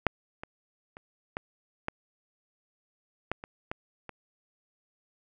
clicks, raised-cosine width 0.5 ms, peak -6 / -23 / -29 / -17 / -15 / -14 / -25 / -18 / -25 dBFS, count 9, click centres 0.067 / 0.435 / 0.969 / 1.369 / 1.884 / 3.316 / 3.439 / 3.715 / 4.093 s, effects none

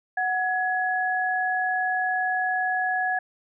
sine tone pair together, 740 / 1682.5 Hz, F#5 / G#6, 0 / +22 cents, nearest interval octave + major second, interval 1422 cents, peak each -25 dBFS, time 0.17-3.19 s, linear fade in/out 5 ms, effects none

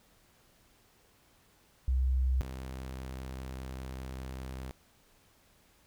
sine / sawtooth tone pair in turn, 64.5 / 65.02 Hz, C2 / C2, -24 / -10 cents, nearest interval unison, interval 14 cents, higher second, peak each -25 / -35 dBFS, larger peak first, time 1.88-2.41 / 2.41-4.71 s, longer second, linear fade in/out 0 ms, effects pink hiss -65 dBFS RMS until 5.86 s

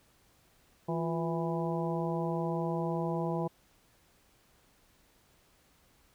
harmonic tone with a mistuned harmonic, 165.1 Hz, E3, 3 cents sharp, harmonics 1 / 2 / 3 / 4 / 5 / 6, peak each -33 / -36 / -38 / -39 / -40 / -41 dBFS, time 0.88-3.48 s, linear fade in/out 10 ms, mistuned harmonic 2, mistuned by +86 cents, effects pink hiss -66 dBFS RMS until 6.14 s

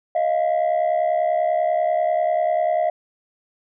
sine tone pair together, 627.8 / 698 Hz, D#5 / F5, +15 / -1 cents, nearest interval major second, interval 184 cents, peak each -18 dBFS, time 0.15-2.9 s, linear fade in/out 5 ms, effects tanh soft clip ceiling -14 dBFS

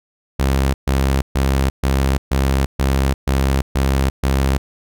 sawtooth tone bursts, 67.3 Hz, C2, 49 cents sharp, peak -10 dBFS, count 9, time 0.39-4.58 s, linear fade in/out 10 ms, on 350 ms, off 130 ms, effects none

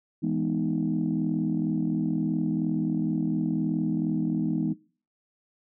sine chord, E major seventh, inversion none, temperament equal, 164.81 / 207.7 / 246.9 / 311.1 Hz, E3 / G#3 / B3 / D#4, 0 / 0 / 0 / 0 cents, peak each -29 dBFS, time 0.22-4.74 s, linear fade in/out 20 ms, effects noise-tail reverb RT60 0.4 s tail -21 dB re dry + tanh soft clip ceiling -16 dBFS

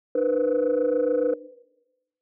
sine tone cluster, 301.7 / 481 / 508 Hz, D4 / B4 / B4, +47 / -46 / +49 cents, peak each -27 / -22 / -22 dBFS, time 0.15-1.34 s, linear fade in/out 5 ms, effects noise-tail reverb RT60 1.0 s tail -18 dB re dry + tanh soft clip ceiling -15 dBFS

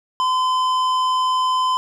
sine tone with tanh clipping, 1022 Hz, C6, 41 cents flat, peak -18 dBFS, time 0.2-1.77 s, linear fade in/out 0 ms, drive 12 dB, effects none

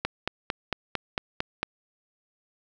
click train, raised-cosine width 0.3 ms, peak -10 dBFS, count 8, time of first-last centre 0.05-1.63 s, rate 4.43 Hz, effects none

